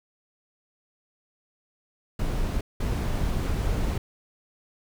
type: noise bursts at uneven times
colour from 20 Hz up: brown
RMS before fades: -26 dBFS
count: 2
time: 2.19-2.61 / 2.8-3.98 s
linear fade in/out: 5 ms
effects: none